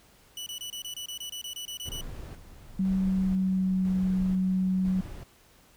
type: tone bursts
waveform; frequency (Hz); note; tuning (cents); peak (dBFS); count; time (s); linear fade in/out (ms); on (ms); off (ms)
sawtooth; 2960; F#7; 0; -32; 14; 0.37-2.01; 2; 93; 26
type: noise with tremolo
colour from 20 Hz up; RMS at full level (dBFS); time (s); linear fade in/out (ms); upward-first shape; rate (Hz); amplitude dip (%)
brown; -39; 1.85-5.24; 10; square; 1; 65
type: tone with pitch glide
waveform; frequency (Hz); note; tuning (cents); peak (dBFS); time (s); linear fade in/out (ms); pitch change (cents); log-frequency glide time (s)
sine; 190 to 186.63; F#3 to F#3; +46 to +15; -23; 2.79-5.01; 5; -31; 2.9-3.92
effects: pink hiss -59 dBFS RMS until 5.76 s

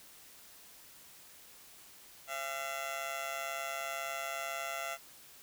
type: tone with amplitude modulation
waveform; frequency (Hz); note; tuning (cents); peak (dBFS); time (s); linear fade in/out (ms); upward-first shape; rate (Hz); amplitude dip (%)
15% pulse; 678; E5; +49; -27; 2.27-4.98; 50; sine; 142; 75
effects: white hiss -56 dBFS RMS until 5.42 s

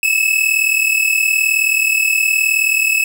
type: tone pair together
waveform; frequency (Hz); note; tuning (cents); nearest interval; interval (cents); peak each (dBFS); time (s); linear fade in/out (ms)
45% pulse; 2580 / 2619; E7 / E7; -38 / -12; unison; 26; -15 / -16; 0.03-3.04; 2
effects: none

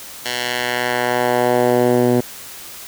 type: tone with band-pass filter sweep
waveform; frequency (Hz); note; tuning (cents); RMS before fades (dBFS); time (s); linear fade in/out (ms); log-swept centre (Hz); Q
10% pulse; 122.9; B2; -8; -17; 0.25-2.21; 10; 3900 to 260; 0.88
effects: white hiss -35 dBFS RMS until 2.87 s

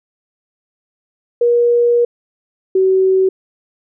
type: tone pair in turn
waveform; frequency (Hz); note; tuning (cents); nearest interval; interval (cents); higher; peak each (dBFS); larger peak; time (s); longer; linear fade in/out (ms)
sine; 477.1 / 378.7; A#4 / F#4; +40 / +40; major third; 400; first; -9; neither; 1.41-2.05 / 2.75-3.29; first; 5
effects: none

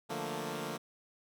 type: chord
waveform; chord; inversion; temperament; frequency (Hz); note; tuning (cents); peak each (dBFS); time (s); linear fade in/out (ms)
10% pulse; Bb major seventh; first; equal; 146.83 / 174.61 / 220 / 233.1; D3 / F3 / A3 / Bb3; 0 / 0 / 0 / 0; -34; 0.09-0.78; 20
effects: none

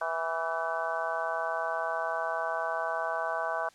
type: harmonic tone with a mistuned harmonic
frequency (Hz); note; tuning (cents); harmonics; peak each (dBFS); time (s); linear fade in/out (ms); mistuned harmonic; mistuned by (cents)
164; E3; -9; 3 / 4 / 5 / 6 / 7 / 8 / 9; -42 / -33 / -37 / -37 / -36 / -44 / -36; 0.01-3.69; 5; 9; +42
effects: white hiss -59 dBFS RMS until 3.74 s + low-pass 7000 Hz 12 dB/octave

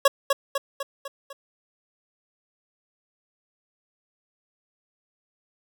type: tone with echo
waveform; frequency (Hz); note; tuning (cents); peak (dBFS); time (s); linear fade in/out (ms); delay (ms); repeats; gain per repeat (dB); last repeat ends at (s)
25% pulse; 554.4; C#5; 0; -9; 0.05-0.08; 5; 250; 5; -5; 1.33
effects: none

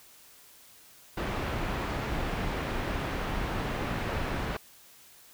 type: low-pass noise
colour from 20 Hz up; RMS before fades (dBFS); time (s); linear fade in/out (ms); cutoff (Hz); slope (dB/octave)
pink; -32; 1.17-4.57; 5; 2400; 12
effects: white hiss -55 dBFS RMS until 5.33 s

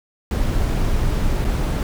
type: noise with dropouts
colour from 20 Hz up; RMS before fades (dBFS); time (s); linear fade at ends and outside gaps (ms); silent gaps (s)
brown; -19; 0.31-1.83; 1; 1.445-1.449
effects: none

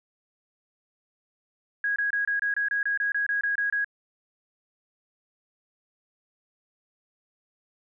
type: tone bursts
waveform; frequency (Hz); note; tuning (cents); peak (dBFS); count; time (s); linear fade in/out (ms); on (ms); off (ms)
sine; 1650; G#6; -12; -23; 14; 1.84-3.845; 2; 120; 25
effects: none

